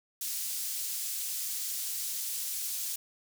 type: high-pass noise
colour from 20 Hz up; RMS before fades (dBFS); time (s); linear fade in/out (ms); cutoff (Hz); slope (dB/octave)
pink; -35; 0.21-2.96; 5; 6400; 12
effects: none